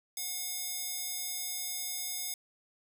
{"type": "tone with high-pass filter", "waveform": "square", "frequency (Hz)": 721, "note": "F#5", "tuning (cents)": -45, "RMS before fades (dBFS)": -37, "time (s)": [0.17, 2.34], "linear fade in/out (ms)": 2, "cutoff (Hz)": 5700, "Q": 0.69, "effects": []}